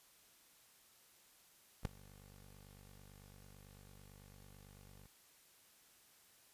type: tone with ADSR envelope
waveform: 15% pulse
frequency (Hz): 48.99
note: G1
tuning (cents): 0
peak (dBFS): -29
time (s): 1.83-5.07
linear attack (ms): 23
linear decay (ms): 19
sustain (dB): -23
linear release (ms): 4
effects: white hiss -67 dBFS RMS until 6.53 s + resampled to 32000 Hz